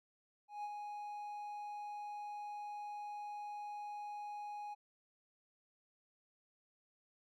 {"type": "tone with ADSR envelope", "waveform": "triangle", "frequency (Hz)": 830, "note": "G#5", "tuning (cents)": -1, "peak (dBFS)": -37, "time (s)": [0.48, 4.75], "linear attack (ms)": 160, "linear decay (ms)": 40, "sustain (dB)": -4, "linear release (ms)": 20, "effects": []}